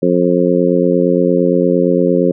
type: harmonic tone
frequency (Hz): 88.7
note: F2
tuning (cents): +27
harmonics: 2 / 3 / 4 / 5 / 6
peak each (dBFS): -16 / -16 / -16 / -16 / -16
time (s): 0.02-2.32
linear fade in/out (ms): 10
effects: none